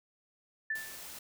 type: tone with exponential decay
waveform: sine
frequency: 1760 Hz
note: A6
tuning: in tune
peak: -29 dBFS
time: 0.7-1.06 s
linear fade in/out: 5 ms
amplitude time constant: 78 ms
type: noise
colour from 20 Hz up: white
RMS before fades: -46 dBFS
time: 0.75-1.19 s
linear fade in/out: 5 ms
effects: none